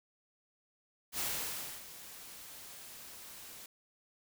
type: noise with ADSR envelope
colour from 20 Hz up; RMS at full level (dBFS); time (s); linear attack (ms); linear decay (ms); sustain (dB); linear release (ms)
white; -35; 1.12-3.66; 73; 630; -15; 3
effects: none